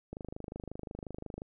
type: click train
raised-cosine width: 2 ms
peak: -27 dBFS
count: 34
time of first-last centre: 0.13-1.419 s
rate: 25.6 Hz
effects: none